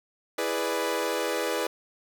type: chord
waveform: sawtooth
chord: E dominant seventh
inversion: none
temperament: equal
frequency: 329.6 / 415.3 / 493.9 / 587.3 Hz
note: E4 / G#4 / B4 / D5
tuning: 0 / 0 / 0 / 0 cents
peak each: -30 / -28 / -26 / -29 dBFS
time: 0.38-1.67 s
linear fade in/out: 5 ms
effects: none

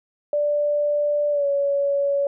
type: tone with pitch glide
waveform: sine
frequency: 587.3 to 563.1 Hz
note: D5 to C#5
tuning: 0 to +27 cents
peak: -18 dBFS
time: 0.33-2.27 s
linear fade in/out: 2 ms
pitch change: -73 cents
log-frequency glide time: 1.31-1.46 s
effects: none

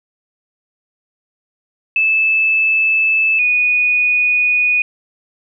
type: tone pair in turn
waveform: sine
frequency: 2622 / 2475 Hz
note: E7 / D#7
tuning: -10 / -10 cents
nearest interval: minor second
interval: 100 cents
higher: first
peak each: -11 dBFS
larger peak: neither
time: 1.96-3.39 / 3.39-4.82 s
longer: neither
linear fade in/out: 2 ms
effects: none

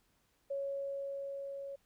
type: tone with level ramp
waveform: sine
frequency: 554.4 Hz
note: C#5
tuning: in tune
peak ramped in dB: -34 to -41 dBFS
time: 0.5-1.76 s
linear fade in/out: 10 ms
effects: pink hiss -74 dBFS RMS until 1.85 s

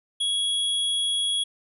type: tone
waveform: square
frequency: 3333 Hz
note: G#7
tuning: 5 cents sharp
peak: -23 dBFS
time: 0.2-1.44 s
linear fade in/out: 10 ms
effects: resampled to 32000 Hz

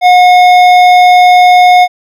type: tone with hard clipping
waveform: sine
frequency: 723 Hz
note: F#5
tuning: 40 cents flat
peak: -3 dBFS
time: 0.01-1.88 s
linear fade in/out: 50 ms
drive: 11 dB
effects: none

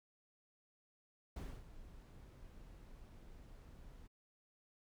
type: noise with ADSR envelope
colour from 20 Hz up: brown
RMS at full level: -43 dBFS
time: 1.36-4.08 s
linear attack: 5 ms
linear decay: 260 ms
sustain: -13 dB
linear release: 21 ms
effects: none

